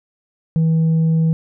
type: tone with tanh clipping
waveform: sine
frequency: 161.7 Hz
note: E3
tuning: 33 cents flat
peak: -13 dBFS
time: 0.56-1.33 s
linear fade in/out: 0 ms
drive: 2 dB
effects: none